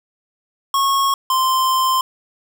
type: tone pair in turn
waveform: square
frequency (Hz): 1095 / 1042.4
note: C#6 / C6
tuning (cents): -22 / -7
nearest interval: minor second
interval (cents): 85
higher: first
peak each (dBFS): -15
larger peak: neither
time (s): 0.74-1.14 / 1.3-2.01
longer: second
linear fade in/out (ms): 2
effects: 8-bit